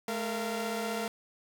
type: tone cluster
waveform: sawtooth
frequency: 214.1 / 463.4 / 687 Hz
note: A3 / A#4 / F5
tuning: -47 / -10 / -29 cents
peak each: -32 / -32 / -33 dBFS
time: 0.08-1.08 s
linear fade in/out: 2 ms
effects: none